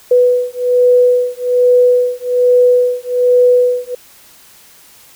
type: beating tone pair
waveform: sine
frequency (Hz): 493.9 / 495.1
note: B4 / B4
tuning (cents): 0 / +4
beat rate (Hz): 1.2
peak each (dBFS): -11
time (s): 0.11-3.95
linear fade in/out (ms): 5
effects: white hiss -43 dBFS RMS until 5.15 s